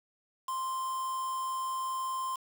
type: tone with quantisation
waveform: triangle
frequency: 1046.5 Hz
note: C6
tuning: in tune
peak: -30 dBFS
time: 0.48-2.36 s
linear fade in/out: 5 ms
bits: 7
effects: none